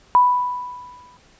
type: tone with exponential decay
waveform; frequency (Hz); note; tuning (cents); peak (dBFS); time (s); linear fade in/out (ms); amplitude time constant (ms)
sine; 989; B5; +2; -8; 0.15-1.17; 0; 220
effects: pink hiss -53 dBFS RMS until 1.39 s + resampled to 16000 Hz